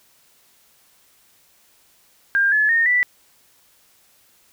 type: tone with pitch steps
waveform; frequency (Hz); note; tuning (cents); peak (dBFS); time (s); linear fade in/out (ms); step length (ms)
sine; 1601 / 1715.9 / 1839.1 / 1971.1; G6 / A6 / A#6 / B6; +36 / -44 / -24 / -4; -14; 2.35-3.03; 0; 170
effects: white hiss -57 dBFS RMS until 4.52 s